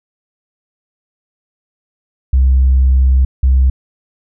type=tone pair in turn; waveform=sine; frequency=65.41 / 65.41 Hz; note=C2 / C2; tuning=0 / 0 cents; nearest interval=unison; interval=0 cents; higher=neither; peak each=-5 dBFS; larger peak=neither; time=2.33-3.25 / 3.43-3.7 s; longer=first; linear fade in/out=5 ms; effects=tanh soft clip ceiling -4 dBFS